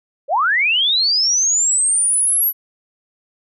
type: linear sweep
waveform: sine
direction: up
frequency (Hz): 500 to 11840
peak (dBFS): -13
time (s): 0.28-2.53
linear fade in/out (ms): 50
effects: none